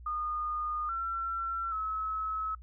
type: tone with pitch steps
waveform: sine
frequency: 1224 / 1352 / 1291 Hz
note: D#6 / E6 / E6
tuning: -29 / +43 / -37 cents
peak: -31 dBFS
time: 0.06-2.55 s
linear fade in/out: 5 ms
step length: 830 ms
effects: noise-tail reverb RT60 0.1 s tail -25 dB re dry + added 60 Hz sine -46 dBFS peak until 2.62 s